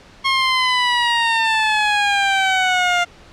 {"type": "exponential sweep", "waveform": "15% pulse", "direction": "down", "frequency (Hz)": [1083, 698.5], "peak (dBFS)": -8, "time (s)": [0.24, 3.05], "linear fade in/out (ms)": 20, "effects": ["pink hiss -45 dBFS RMS until 3.32 s", "low-pass 5000 Hz 12 dB/octave"]}